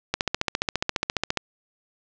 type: click train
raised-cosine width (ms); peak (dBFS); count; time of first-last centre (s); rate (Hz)
0.2; -5; 19; 0.14-1.373; 14.6
effects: low-pass 7000 Hz 12 dB/octave